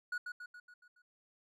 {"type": "tone with echo", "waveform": "triangle", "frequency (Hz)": 1459, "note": "F#6", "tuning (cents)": -25, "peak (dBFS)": -33, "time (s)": [0.12, 0.18], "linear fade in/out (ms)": 5, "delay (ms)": 140, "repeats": 6, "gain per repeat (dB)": -5, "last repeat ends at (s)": 1.02, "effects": []}